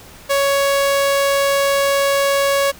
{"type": "tone", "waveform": "sawtooth", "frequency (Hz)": 557, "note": "C#5", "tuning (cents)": 8, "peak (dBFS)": -10, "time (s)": [0.29, 2.72], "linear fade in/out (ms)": 20, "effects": ["pink hiss -41 dBFS RMS until 2.79 s"]}